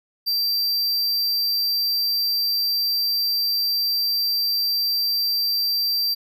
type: tone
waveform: square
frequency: 4699 Hz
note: D8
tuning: in tune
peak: -20 dBFS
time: 0.26-6.15 s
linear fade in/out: 20 ms
effects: none